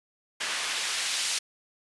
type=noise with band-pass filter sweep; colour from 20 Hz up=white; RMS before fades=-30 dBFS; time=0.4-1.39 s; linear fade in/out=10 ms; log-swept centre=1800 to 4200 Hz; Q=0.71; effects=resampled to 24000 Hz